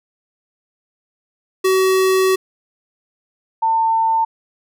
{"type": "tone pair in turn", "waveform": ["square", "sine"], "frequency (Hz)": [377.9, 898.8], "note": ["F#4", "A5"], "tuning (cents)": [37, 37], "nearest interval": "octave + minor third", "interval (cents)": 1500, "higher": "second", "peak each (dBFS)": [-13, -13], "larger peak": "neither", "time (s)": [[1.64, 2.36], [3.62, 4.25]], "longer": "first", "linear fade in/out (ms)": 10, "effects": []}